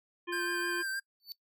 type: harmonic tone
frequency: 349.2 Hz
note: F4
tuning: in tune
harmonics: 1 / 3 / 5 / 7 / 9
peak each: -36 / -41 / -43 / -44 / -46 dBFS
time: 0.27-0.83 s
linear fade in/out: 20 ms
type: tone with vibrato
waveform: square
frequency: 1575 Hz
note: G6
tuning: 8 cents sharp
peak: -34 dBFS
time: 0.32-1 s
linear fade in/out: 10 ms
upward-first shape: sine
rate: 6.4 Hz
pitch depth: 26 cents each way
type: tone with exponential growth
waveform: square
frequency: 4507 Hz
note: C#8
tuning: 28 cents sharp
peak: -36 dBFS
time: 1.2-1.32 s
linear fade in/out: 0 ms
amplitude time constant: 24 ms
effects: noise-tail reverb RT60 0.1 s tail -22 dB re dry